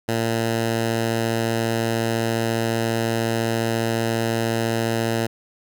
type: tone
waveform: 10% pulse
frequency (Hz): 114.4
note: A#2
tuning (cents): -32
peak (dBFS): -12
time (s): 0.08-5.27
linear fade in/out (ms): 10
effects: none